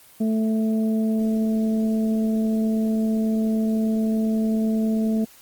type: harmonic tone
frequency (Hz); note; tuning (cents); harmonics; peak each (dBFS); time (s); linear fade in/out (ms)
220; A3; 0; 1 / 2 / 3; -19 / -31 / -34; 0.2-5.25; 10
effects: white hiss -50 dBFS RMS until 5.41 s + Opus 24 kbps